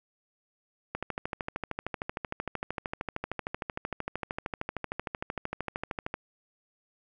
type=click train; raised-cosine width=0.5 ms; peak=-17 dBFS; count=69; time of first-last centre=0.95-6.141 s; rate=13.1 Hz; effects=none